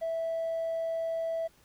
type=tone; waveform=triangle; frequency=657 Hz; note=E5; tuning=6 cents flat; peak=-26 dBFS; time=0.01-1.48 s; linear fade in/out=20 ms; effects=tanh soft clip ceiling -26 dBFS + pink hiss -63 dBFS RMS until 1.64 s